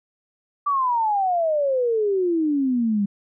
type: exponential sweep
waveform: sine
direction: down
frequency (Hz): 1174.7 to 196.2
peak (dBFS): -18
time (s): 0.66-3.06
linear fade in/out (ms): 10
effects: none